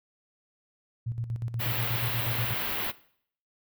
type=tone with tremolo; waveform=sine; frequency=116.54 Hz; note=A#2; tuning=in tune; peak=-28 dBFS; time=1.06-2.54 s; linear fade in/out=10 ms; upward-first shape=square; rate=8.3 Hz; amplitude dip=70%
type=band-stop noise; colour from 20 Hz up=white; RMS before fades=-31 dBFS; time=1.59-2.92 s; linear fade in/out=20 ms; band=3500 to 15000 Hz; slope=24 dB/octave
effects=noise-tail reverb RT60 0.6 s tail -19 dB re dry